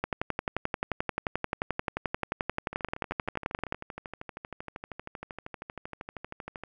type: two click trains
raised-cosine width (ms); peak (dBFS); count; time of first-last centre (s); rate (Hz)
0.5; -13 / -23; 43 / 51; 0.04-3.724 / 2.73-6.636; 11.4 / 12.8
effects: none